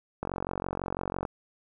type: click train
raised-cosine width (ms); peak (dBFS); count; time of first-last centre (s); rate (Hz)
1; -17; 48; 0.23-1.252; 46
effects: none